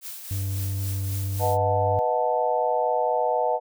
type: noise with tremolo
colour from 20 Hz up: blue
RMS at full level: -35 dBFS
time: 0.01-1.58 s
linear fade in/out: 50 ms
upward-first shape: triangle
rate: 3.7 Hz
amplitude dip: 50%
type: tone with pitch glide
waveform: triangle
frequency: 97 to 97.84 Hz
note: G2 to G2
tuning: -18 to -3 cents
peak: -23 dBFS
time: 0.31-1.99 s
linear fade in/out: 0 ms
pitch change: +15 cents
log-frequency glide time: 1.1-1.84 s
type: chord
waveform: sine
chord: B dominant seventh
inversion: none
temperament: equal with one note detuned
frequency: 493.9 / 622.3 / 726.4 / 880 Hz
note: B4 / D#5 / F#5 / A5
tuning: 0 / 0 / -32 / 0 cents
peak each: -26 dBFS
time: 1.39-3.6 s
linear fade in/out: 50 ms
effects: none